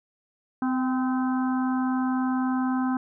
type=harmonic tone with a mistuned harmonic; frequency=256.6 Hz; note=C4; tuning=34 cents flat; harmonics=1 / 3 / 4 / 5 / 6; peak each=-23 / -33 / -35 / -37 / -39 dBFS; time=0.62-2.97 s; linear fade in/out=2 ms; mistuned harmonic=3; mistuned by=+31 cents; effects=none